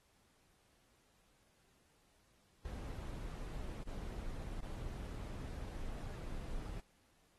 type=noise with dropouts; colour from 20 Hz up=brown; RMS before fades=-44 dBFS; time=2.65-6.8 s; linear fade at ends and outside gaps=2 ms; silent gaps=3.832-3.871 / 4.606-4.628 s; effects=pink hiss -73 dBFS RMS until 7.38 s + AAC 32 kbps